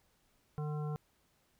harmonic tone, 150.2 Hz, D3, 39 cents sharp, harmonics 1 / 3 / 5 / 7 / 9, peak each -35 / -45 / -49 / -52 / -54 dBFS, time 0.58-0.96 s, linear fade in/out 0 ms, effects pink hiss -73 dBFS RMS until 1.59 s

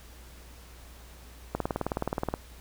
click train, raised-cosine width 1 ms, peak -14 dBFS, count 16, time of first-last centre 1.55-2.339 s, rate 19 Hz, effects added 60 Hz sine -48 dBFS peak until 2.6 s + pink hiss -53 dBFS RMS until 2.6 s

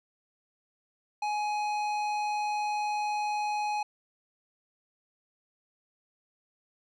sine tone with tanh clipping, 838 Hz, G#5, 15 cents sharp, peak -30 dBFS, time 1.22-3.83 s, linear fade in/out 5 ms, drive 14 dB, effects none

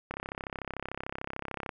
click train, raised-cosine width 0.5 ms, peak -20 dBFS, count 54, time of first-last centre 0.11-1.692 s, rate 33.5 Hz, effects none

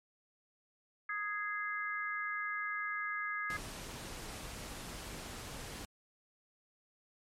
harmonic tone, 415.3 Hz, G#4, in tune, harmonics 3 / 4 / 5, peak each -40 / -38 / -41 dBFS, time 1.09-3.57 s, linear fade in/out 5 ms
pink noise, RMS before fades -45 dBFS, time 3.5-5.85 s, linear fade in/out 0 ms
effects low-pass 11000 Hz 12 dB/octave + MP3 64 kbps

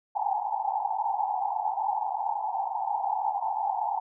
pink band-pass noise, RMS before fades -29 dBFS, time 0.15-4 s, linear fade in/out 10 ms, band 770 to 890 Hz, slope 96 dB/octave, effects none

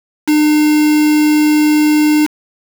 triangle tone with quantisation, 302.5 Hz, D#4, 49 cents flat, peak -6 dBFS, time 0.27-2.27 s, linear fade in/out 20 ms, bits 3, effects none

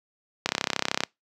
click train, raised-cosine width 0.2 ms, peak -5 dBFS, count 20, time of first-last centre 0.46-1.036 s, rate 33 Hz, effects noise-tail reverb RT60 0.2 s tail -26 dB re dry + high-pass 150 Hz 12 dB/octave

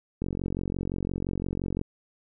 click train, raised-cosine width 3 ms, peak -17 dBFS, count 74, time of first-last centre 0.22-1.814 s, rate 45.8 Hz, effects none

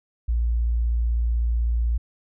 sine tone, 58 Hz, A#1, 8 cents flat, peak -19 dBFS, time 0.28-1.98 s, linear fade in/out 10 ms, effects none

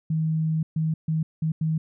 sine tone bursts at uneven times, 158.7 Hz, D#3, 35 cents sharp, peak -21 dBFS, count 5, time 0.1-0.63 / 0.76-0.94 / 1.08-1.23 / 1.42-1.52 / 1.61-1.78 s, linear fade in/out 5 ms, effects none

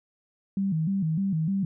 sine tone with vibrato, 176.3 Hz, F3, 17 cents sharp, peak -23 dBFS, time 0.57-1.65 s, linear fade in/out 2 ms, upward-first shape square, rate 3.3 Hz, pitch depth 180 cents each way, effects none

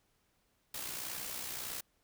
white noise with amplitude modulation, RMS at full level -39 dBFS, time 0.74-1.81 s, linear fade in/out 5 ms, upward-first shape sine, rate 61.6 Hz, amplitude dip 50%, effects pink hiss -75 dBFS RMS until 2.03 s

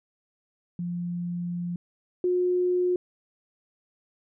sine tone pair in turn, 174.61 / 360.1 Hz, F3 / F#4, 0 / -47 cents, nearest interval octave + minor second, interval 1253 cents, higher second, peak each -28 / -21 dBFS, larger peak second, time 0.79-1.76 / 2.24-2.96 s, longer first, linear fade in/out 2 ms, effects none

